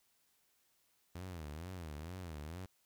sawtooth tone with vibrato, 82.9 Hz, E2, 10 cents sharp, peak -40 dBFS, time 1.15-2.66 s, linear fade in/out 5 ms, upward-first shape sine, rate 2.2 Hz, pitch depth 210 cents each way, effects white hiss -75 dBFS RMS until 2.85 s

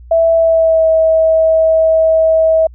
sine tone with pitch glide, 659.3 to 643.5 Hz, E5 to E5, 0 to -42 cents, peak -7 dBFS, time 0.11-2.67 s, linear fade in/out 5 ms, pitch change -42 cents, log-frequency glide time 0.35-0.87 s, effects added 60 Hz sine -33 dBFS peak until 2.74 s

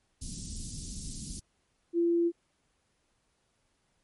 pink band-stop noise, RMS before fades -39 dBFS, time 0.21-1.4 s, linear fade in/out 10 ms, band 250 to 4900 Hz, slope 24 dB/octave
sine tone, 340.8 Hz, F4, 42 cents flat, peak -23 dBFS, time 1.93-2.32 s, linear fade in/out 50 ms
effects pink hiss -74 dBFS RMS until 4.03 s + MP3 48 kbps

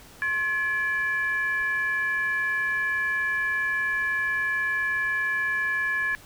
sine tone with frequency modulation, 1705 Hz, G#6, 45 cents sharp, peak -23 dBFS, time 0.22-6.15 s, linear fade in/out 0 ms, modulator 638 Hz, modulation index 0.47, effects pink hiss -49 dBFS RMS until 6.25 s

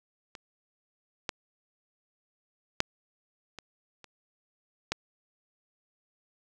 clicks, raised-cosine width 0.2 ms, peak -25 / -13 / -6 / -24 / -30 / -11 dBFS, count 6, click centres 0.352 / 1.292 / 2.804 / 3.587 / 4.043 / 4.92 s, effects none

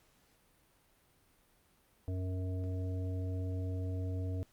harmonic tone, 92.5 Hz, F#2, in tune, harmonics 1 / 3 / 5 / 7, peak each -34 / -44 / -48 / -51 dBFS, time 2.08-4.43 s, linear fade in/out 0 ms, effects pink hiss -69 dBFS RMS until 4.52 s + Opus 48 kbps

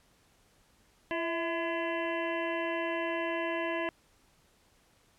harmonic tone with a mistuned harmonic, 338.1 Hz, E4, 44 cents sharp, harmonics 1 / 2 / 3 / 5 / 6 / 7 / 8 / 9, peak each -35 / -35 / -38 / -39 / -41 / -51 / -42 / -48 dBFS, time 1.11-3.89 s, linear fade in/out 0 ms, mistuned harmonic 2, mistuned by -56 cents, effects pink hiss -66 dBFS RMS until 5.18 s + low-pass 12000 Hz 12 dB/octave

